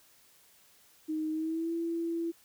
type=tone with pitch glide; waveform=sine; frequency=312 to 334.4 Hz; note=D#4 to E4; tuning=+5 to +25 cents; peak=-30 dBFS; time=1.08-2.32 s; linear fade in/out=20 ms; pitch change=+120 cents; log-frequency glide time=1.31-1.73 s; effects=white hiss -62 dBFS RMS until 2.44 s